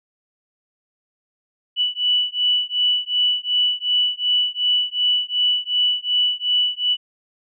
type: beating tone pair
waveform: sine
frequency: 2960 / 2962.7 Hz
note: F#7 / F#7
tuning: 0 / +2 cents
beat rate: 2.7 Hz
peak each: -20 dBFS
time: 1.76-6.97 s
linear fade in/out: 50 ms
effects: none